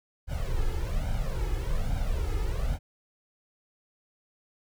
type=noise with flanger; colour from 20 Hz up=brown; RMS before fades=-28 dBFS; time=0.27-2.79 s; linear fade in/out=50 ms; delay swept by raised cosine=1.3 to 2.4 ms; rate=1.2 Hz; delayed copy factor=+0.85; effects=none